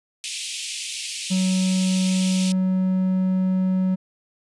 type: band-pass noise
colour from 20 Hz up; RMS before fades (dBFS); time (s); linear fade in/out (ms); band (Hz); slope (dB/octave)
pink; -31; 0.24-2.52; 0; 2400 to 10000; 48
type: tone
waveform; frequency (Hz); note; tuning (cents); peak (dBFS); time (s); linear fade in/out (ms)
triangle; 186.7; F#3; +16; -16; 1.3-3.96; 20
effects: resampled to 24000 Hz